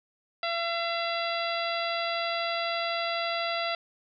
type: harmonic tone with a mistuned harmonic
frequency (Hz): 678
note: E5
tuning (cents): +49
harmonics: 1 / 2 / 3 / 4 / 5 / 6 / 7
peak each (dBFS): -31 / -34 / -36 / -37 / -38 / -39 / -39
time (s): 0.43-3.75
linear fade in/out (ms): 2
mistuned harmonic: 6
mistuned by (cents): -47
effects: none